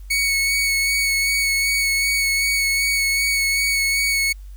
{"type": "tone with vibrato", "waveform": "sawtooth", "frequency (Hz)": 2219, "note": "C#7", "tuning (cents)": 1, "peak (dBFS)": -14, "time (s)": [0.1, 4.33], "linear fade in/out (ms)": 10, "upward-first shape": "sine", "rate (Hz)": 2.6, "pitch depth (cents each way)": 19, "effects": ["added 48 Hz sine -34 dBFS peak until 4.56 s", "white hiss -58 dBFS RMS until 4.56 s"]}